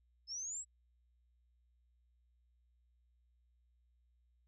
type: linear sweep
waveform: sine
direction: up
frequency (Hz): 5140 to 7902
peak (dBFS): -40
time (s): 0.27-0.65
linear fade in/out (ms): 50
effects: added 60 Hz sine -70 dBFS peak until 4.47 s